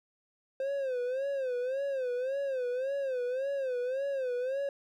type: tone with vibrato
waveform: triangle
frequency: 523.3 Hz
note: C5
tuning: in tune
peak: -28 dBFS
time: 0.6-4.69 s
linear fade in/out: 2 ms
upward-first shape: sine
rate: 1.8 Hz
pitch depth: 120 cents each way
effects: none